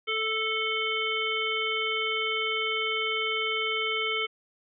harmonic tone, 440 Hz, A4, in tune, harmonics 1 / 3 / 5 / 7 / 8, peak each -33 / -33 / -30 / -31 / -42 dBFS, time 0.07-4.27 s, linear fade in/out 20 ms, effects none

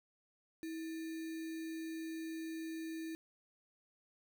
sine tone with sample-and-hold, 323.3 Hz, E4, 34 cents flat, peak -40 dBFS, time 0.63-3.15 s, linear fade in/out 0 ms, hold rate 2100 Hz, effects none

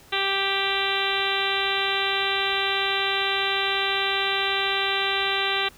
harmonic tone, 392 Hz, G4, in tune, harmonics 1 / 2 / 3 / 4 / 5 / 6 / 7 / 8 / 9 / 10, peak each -31 / -31 / -31 / -31 / -31 / -31 / -31 / -31 / -31 / -31 dBFS, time 0.12-5.69 s, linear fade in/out 10 ms, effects pink hiss -51 dBFS RMS until 5.77 s

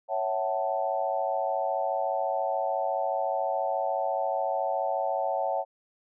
sine chord, F# minor seventh, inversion second, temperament equal with one note detuned, 554.4 / 659.3 / 753.4 / 880 Hz, C#5 / E5 / F#5 / A5, 0 / 0 / +31 / 0 cents, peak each -31 / -31 / -30 / -33 dBFS, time 0.08-5.65 s, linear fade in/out 50 ms, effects none

